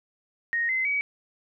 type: tone with pitch steps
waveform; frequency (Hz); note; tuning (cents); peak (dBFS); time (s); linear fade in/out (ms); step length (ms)
sine; 1864.7 / 2057 / 2269; A#6 / C7 / C#7; 0 / -30 / +40; -23; 0.53-1.01; 0; 160
effects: none